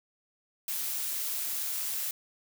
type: noise with amplitude modulation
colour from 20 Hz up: blue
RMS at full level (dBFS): -32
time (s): 0.68-2.11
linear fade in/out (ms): 2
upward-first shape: sine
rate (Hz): 141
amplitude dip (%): 25
effects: none